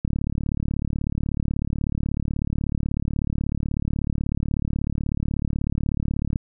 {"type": "click train", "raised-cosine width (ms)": 5, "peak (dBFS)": -12, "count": 230, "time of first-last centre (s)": [0.05, 6.359], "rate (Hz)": 36.3, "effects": []}